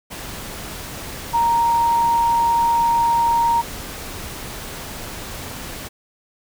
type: tone in noise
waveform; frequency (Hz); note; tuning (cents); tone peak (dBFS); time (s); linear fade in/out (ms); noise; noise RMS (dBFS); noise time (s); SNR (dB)
sine; 932.3; A#5; 0; -14; 1.33-3.62; 20; pink; -32; 0.1-5.89; +15
effects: none